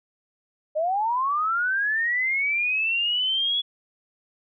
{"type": "linear sweep", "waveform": "sine", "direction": "up", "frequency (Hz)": [594, 3396], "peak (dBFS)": -21, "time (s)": [0.75, 3.62], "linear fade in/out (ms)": 20, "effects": []}